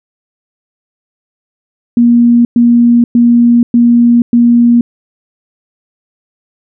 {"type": "tone bursts", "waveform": "sine", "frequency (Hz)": 237.6, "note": "A#3", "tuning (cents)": 33, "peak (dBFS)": -3, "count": 5, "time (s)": [1.97, 4.81], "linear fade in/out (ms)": 2, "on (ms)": 480, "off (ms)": 110, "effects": []}